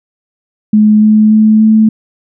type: tone with pitch steps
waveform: sine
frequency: 212.8 / 214.7 / 216.5 / 218.4 Hz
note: G#3 / A3 / A3 / A3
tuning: +42 / -42 / -28 / -13 cents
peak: -3 dBFS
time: 0.73-1.89 s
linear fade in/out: 5 ms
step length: 290 ms
effects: none